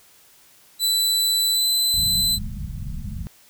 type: tone with pitch glide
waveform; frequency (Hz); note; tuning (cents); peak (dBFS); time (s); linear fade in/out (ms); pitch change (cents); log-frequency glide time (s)
sawtooth; 3985 to 4029; B7 to B7; +15 to +34; -15; 0.79-2.39; 50; +19; 1.53-1.66
type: low-pass noise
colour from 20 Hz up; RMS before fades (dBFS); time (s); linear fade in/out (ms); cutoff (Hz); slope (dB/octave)
pink; -30; 1.94-3.27; 0; 220; 96
effects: white hiss -53 dBFS RMS until 3.49 s